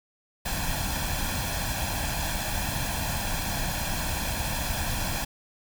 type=noise with comb filter; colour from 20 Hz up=pink; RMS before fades=-29 dBFS; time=0.45-5.25 s; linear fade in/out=10 ms; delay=1.2 ms; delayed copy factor=+0.7; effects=none